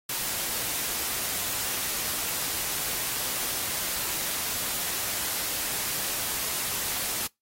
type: noise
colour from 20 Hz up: white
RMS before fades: -30 dBFS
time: 0.09-7.27 s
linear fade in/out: 5 ms
effects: noise-tail reverb RT60 0.2 s tail -26 dB re dry + AAC 48 kbps